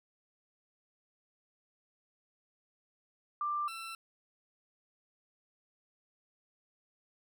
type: tone pair in turn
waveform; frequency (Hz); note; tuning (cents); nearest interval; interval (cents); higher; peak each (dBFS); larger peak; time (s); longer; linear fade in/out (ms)
sine / 20% pulse; 1184 / 1340.2; D6 / E6; +14 / +28; major second; 214; second; -31 / -36; first; 3.41-3.68 / 3.68-3.95; neither; 2
effects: none